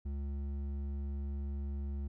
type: tone with hard clipping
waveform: sine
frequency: 70.2 Hz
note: C#2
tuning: 22 cents sharp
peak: -37 dBFS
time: 0.05-2.08 s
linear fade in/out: 10 ms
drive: 8 dB
effects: none